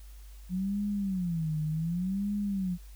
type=tone with vibrato; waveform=sine; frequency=177.7 Hz; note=F3; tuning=30 cents sharp; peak=-28 dBFS; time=0.49-2.78 s; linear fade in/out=50 ms; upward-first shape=sine; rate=0.67 Hz; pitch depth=250 cents each way; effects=added 50 Hz sine -45 dBFS peak until 2.95 s + white hiss -60 dBFS RMS until 2.95 s